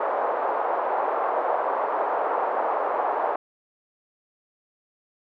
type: band-pass noise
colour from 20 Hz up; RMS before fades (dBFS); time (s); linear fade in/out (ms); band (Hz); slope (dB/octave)
white; -25; 0-3.36; 5; 480 to 1000; 24
effects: none